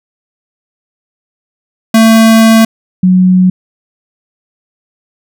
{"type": "tone pair in turn", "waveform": ["square", "sine"], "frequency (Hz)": [223.9, 184.03], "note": ["A3", "F#3"], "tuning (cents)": [30, -9], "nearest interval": "minor third", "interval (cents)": 339, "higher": "first", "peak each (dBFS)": -3, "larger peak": "neither", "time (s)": [[1.94, 2.65], [3.03, 3.5]], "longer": "first", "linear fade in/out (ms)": 5, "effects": []}